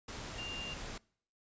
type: tone in noise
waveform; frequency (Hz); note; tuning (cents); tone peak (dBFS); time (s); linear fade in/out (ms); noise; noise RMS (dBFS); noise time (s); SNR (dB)
sine; 2794; F7; 0; -41; 0.38-0.74; 5; pink; -44; 0.08-0.98; 0
effects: noise-tail reverb RT60 0.6 s tail -25 dB re dry + resampled to 16000 Hz